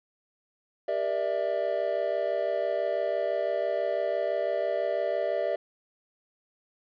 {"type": "chord", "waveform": "triangle", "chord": "E half-diminished seventh", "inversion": "first", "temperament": "just", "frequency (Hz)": [395.6, 474.7, 593.3, 659.3], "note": ["G4", "Bb4", "D5", "E5"], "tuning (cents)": [16, 31, 18, 0], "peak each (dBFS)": [-33, -33, -27, -28], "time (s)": [0.88, 5.56], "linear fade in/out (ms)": 5, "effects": ["resampled to 11025 Hz", "10-bit"]}